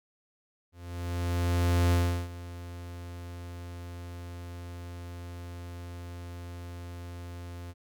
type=tone with ADSR envelope; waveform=45% pulse; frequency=87.2 Hz; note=F2; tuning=2 cents flat; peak=-21 dBFS; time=0.72-7.74 s; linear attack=1200 ms; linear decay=360 ms; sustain=-18 dB; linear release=40 ms; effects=none